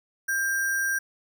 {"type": "tone with sample-and-hold", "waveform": "sine", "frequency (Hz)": 1590, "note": "G6", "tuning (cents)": 24, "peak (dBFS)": -23, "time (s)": [0.28, 0.99], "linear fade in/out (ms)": 10, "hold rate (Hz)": 7350, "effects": []}